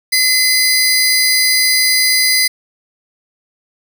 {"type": "tone pair together", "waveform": "sawtooth", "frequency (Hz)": [2041, 4854], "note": ["C7", "D#8"], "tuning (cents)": [-44, -44], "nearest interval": "octave + minor third", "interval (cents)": 1500, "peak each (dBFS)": -10, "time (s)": [0.12, 2.48], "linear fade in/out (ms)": 10, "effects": []}